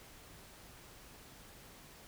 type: silence
effects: pink hiss -56 dBFS RMS until 2.07 s